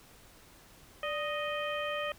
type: harmonic tone with a mistuned harmonic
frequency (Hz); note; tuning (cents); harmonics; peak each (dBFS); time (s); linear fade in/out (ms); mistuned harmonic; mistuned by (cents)
622; D#5; -1; 1 / 2 / 3 / 4 / 5; -35 / -38 / -40 / -41 / -42; 1.03-2.12; 2; 1; -95
effects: pink hiss -57 dBFS RMS until 2.18 s